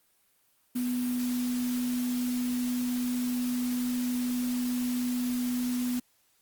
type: tone in noise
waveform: sine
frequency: 247 Hz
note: B3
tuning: in tune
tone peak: -27 dBFS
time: 0.75-6 s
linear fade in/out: 10 ms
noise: white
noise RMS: -41 dBFS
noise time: 0.75-6 s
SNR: +11 dB
effects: white hiss -68 dBFS RMS until 6.41 s + Opus 32 kbps